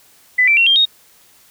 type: tone with pitch steps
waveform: sine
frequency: 2000 / 2338 / 2732 / 3193 / 3732 Hz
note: B6 / D7 / F7 / G7 / A#7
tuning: +21 / -8 / -39 / +31 / +1 cents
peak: -9 dBFS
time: 0.38-0.855 s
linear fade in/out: 10 ms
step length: 95 ms
effects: white hiss -50 dBFS RMS until 1.5 s